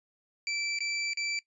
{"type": "tone with dropouts", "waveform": "25% pulse", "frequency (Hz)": 2331, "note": "D7", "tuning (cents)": -14, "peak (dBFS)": -26, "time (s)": [0.47, 1.39], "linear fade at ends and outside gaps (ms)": 1, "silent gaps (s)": [[0.788, 0.805], [1.134, 1.172]], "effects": ["noise-tail reverb RT60 0.1 s tail -20 dB re dry", "resampled to 22050 Hz"]}